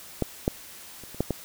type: clicks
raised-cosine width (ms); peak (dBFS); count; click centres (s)
2; -10 / -8 / -30 / -30 / -10 / -12; 6; 0.223 / 0.479 / 1.037 / 1.146 / 1.206 / 1.307
effects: white hiss -45 dBFS RMS until 1.44 s